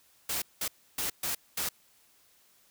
white noise bursts at uneven times, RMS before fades -32 dBFS, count 5, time 0.29-0.42 / 0.61-0.68 / 0.98-1.1 / 1.23-1.35 / 1.57-1.69 s, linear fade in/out 5 ms, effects white hiss -64 dBFS RMS until 2.7 s

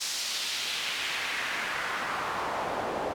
pink noise with band-pass filter sweep, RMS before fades -32 dBFS, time 0-3.14 s, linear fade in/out 20 ms, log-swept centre 5500 to 600 Hz, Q 1.5, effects none

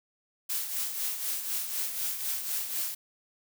blue noise with tremolo, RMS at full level -30 dBFS, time 0.49-2.95 s, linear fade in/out 10 ms, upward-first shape triangle, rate 4 Hz, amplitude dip 60%, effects none

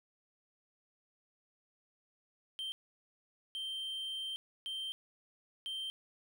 triangle tone bursts at uneven times, 3136 Hz, G7, in tune, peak -36 dBFS, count 4, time 2.59-2.72 / 3.55-4.36 / 4.66-4.92 / 5.66-5.9 s, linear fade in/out 0 ms, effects none

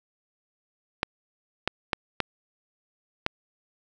clicks, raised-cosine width 0.3 ms, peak -7 dBFS, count 5, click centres 1.031 / 1.676 / 1.932 / 2.203 / 3.264 s, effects none

